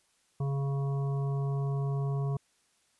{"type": "harmonic tone", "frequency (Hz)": 138.59, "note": "C#3", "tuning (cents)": 0, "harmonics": [1, 3, 5, 7, 8], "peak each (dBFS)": [-28, -40, -45, -50, -48], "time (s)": [0.4, 2.37], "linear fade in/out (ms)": 5, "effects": ["white hiss -70 dBFS RMS until 2.99 s", "resampled to 24000 Hz"]}